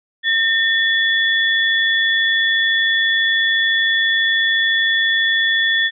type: tone pair together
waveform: sine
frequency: 1813 / 3425 Hz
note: A#6 / A7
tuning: -49 / -47 cents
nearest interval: major seventh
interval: 1102 cents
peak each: -15 / -18 dBFS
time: 0.23-5.91 s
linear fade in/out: 50 ms
effects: none